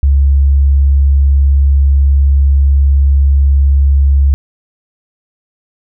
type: tone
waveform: sine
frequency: 69.3 Hz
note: C#2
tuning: in tune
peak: -5 dBFS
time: 0.03-4.34 s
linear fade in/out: 0 ms
effects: none